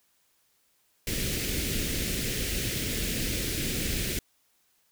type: band-stop noise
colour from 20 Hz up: pink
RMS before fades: -30 dBFS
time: 1.07-4.19 s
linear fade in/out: 2 ms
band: 470 to 1900 Hz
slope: 24 dB/octave
effects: white hiss -69 dBFS RMS until 4.91 s